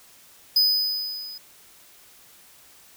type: tone with level ramp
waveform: square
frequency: 5000 Hz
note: D#8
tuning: 8 cents sharp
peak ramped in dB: -15 to -37 dBFS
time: 0.56-1.38 s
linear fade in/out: 5 ms
effects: white hiss -52 dBFS RMS until 2.96 s